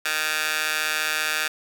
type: tone with high-pass filter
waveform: 15% pulse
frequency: 154.9 Hz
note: D#3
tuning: 7 cents flat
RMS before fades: -25 dBFS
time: 0.05-1.48 s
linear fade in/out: 5 ms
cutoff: 1700 Hz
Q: 1.3
effects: none